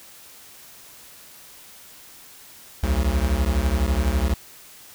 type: beating tone pair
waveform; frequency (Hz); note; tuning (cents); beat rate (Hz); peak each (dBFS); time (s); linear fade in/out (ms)
square; 62.4 / 74.4; B1 / D2; +19 / +23; 12; -22 / -23; 2.83-4.34; 5
effects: white hiss -46 dBFS RMS until 4.94 s